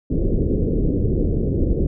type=low-pass noise; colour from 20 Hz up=pink; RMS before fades=-19 dBFS; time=0.1-1.87 s; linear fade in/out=5 ms; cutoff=490 Hz; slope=48 dB/octave; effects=none